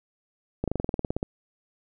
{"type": "slowing click train", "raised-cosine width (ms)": 2, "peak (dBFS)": -13, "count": 13, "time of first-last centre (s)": [0.64, 1.229], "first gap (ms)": 37, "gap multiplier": 1.05, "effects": []}